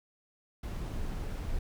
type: noise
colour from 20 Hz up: brown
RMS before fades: -35 dBFS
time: 0.63-1.59 s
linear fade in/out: 5 ms
effects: none